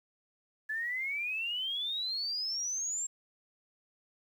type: exponential sweep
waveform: sine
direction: up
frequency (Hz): 1714 to 7560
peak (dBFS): -32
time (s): 0.69-3.07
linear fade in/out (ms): 10
effects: 10-bit